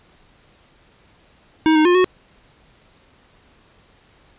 square tone with pitch steps, 316 / 309.6 / 354.9 / 367.7 Hz, D#4 / D#4 / F4 / F#4, +27 / -9 / +28 / -11 cents, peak -12 dBFS, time 1.66-2.044 s, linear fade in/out 0 ms, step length 96 ms, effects pink hiss -54 dBFS RMS until 4.38 s + resampled to 8000 Hz

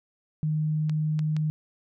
sine tone, 154.1 Hz, D#3, 16 cents flat, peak -23 dBFS, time 0.43-1.5 s, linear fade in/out 0 ms
clicks, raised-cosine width 0.2 ms, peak -23 dBFS, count 3, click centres 0.896 / 1.192 / 1.366 s
effects none

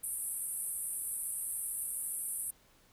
white band-pass noise, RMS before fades -38 dBFS, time 0.03-2.51 s, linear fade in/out 10 ms, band 8600 to 12000 Hz, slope 96 dB/octave, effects pink hiss -65 dBFS RMS until 2.92 s

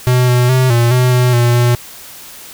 square tone with pitch steps, 125.4 / 123.6 / 129.1 / 118.3 / 125.9 / 124.7 / 119.9 / 121 Hz, B2 / B2 / C3 / A#2 / B2 / B2 / A#2 / B2, +27 / +2 / -23 / +26 / +34 / +17 / +49 / -35 cents, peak -9 dBFS, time 0.07-1.75 s, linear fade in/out 0 ms, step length 210 ms, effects white hiss -34 dBFS RMS until 2.53 s

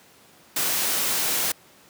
white noise, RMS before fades -24 dBFS, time 0.56-1.52 s, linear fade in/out 5 ms, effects pink hiss -53 dBFS RMS until 1.89 s + high-pass 150 Hz 12 dB/octave

